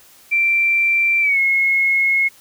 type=tone with pitch glide; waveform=sine; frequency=2352 to 2169 Hz; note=D7 to C#7; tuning=+2 to -38 cents; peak=-13 dBFS; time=0.31-2.29 s; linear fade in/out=20 ms; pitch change=-140 cents; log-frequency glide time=1.21-1.39 s; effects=white hiss -48 dBFS RMS until 2.4 s